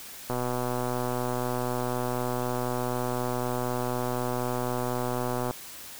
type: click train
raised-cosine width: 1 ms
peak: -16 dBFS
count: 647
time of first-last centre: 0.3-5.51 s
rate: 124 Hz
effects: white hiss -43 dBFS RMS until 5.99 s